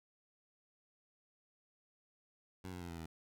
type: tone with pitch steps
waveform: 15% pulse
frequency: 92.5 / 89.61 / 86.81 / 84.09 / 81.46 Hz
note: F#2 / F2 / F2 / E2 / E2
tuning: 0 / +45 / -10 / +35 / -20 cents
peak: -38 dBFS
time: 2.64-3.06 s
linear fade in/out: 5 ms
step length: 84 ms
effects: none